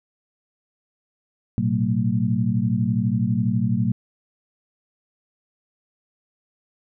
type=tone cluster; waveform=sine; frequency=112.8 / 124.9 / 187.4 / 225.6 Hz; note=A2 / B2 / F#3 / A3; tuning=+44 / +20 / +22 / +44 cents; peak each=-24 dBFS; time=1.58-3.92 s; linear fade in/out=0 ms; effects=none